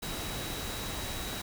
sine tone in noise, 3870 Hz, B7, 36 cents flat, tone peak -44 dBFS, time 0.02-1.42 s, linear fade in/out 10 ms, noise pink, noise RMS -37 dBFS, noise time 0.02-1.42 s, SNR -10 dB, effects none

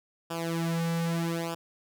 sawtooth tone with flanger, 166.8 Hz, E3, 21 cents sharp, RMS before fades -30 dBFS, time 0.3-1.55 s, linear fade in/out 10 ms, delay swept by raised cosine 0.48 to 3.18 ms, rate 0.8 Hz, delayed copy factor -0.95, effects none

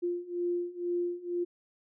sine beating tone pair, 349.2 / 351.3 Hz, F4 / F4, 0 / +10 cents, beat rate 2.1 Hz, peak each -34 / -32 dBFS, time 0.02-1.45 s, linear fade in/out 20 ms, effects none

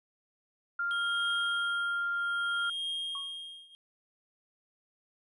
sine tone, 1396 Hz, F6, 1 cent flat, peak -29 dBFS, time 0.79-2.7 s, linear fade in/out 5 ms
triangle tone with tremolo, 3234 Hz, G#7, 47 cents flat, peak -30 dBFS, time 0.91-3.75 s, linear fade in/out 0 ms, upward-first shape triangle, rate 0.63 Hz, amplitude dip 95%
sine tone with exponential decay, 1108.7 Hz, C#6, in tune, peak -38 dBFS, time 3.15-3.37 s, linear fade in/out 2 ms, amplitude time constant 47 ms
effects resampled to 24000 Hz

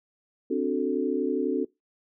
sine chord, D dominant seventh, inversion third, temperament equal, 261.6 / 293.7 / 370 / 440 Hz, C4 / D4 / F#4 / A4, 0 / 0 / 0 / 0 cents, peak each -29 dBFS, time 0.5-1.65 s, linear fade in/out 10 ms, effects noise-tail reverb RT60 0.2 s tail -23 dB re dry

